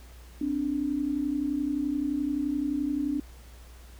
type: tone pair together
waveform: sine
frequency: 261.6 / 293.2 Hz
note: C4 / D4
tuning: 0 / -3 cents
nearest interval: major second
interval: 197 cents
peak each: -31 / -27 dBFS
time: 0.41-3.2 s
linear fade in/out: 5 ms
effects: added 60 Hz sine -46 dBFS peak until 3.99 s + pink hiss -55 dBFS RMS until 3.99 s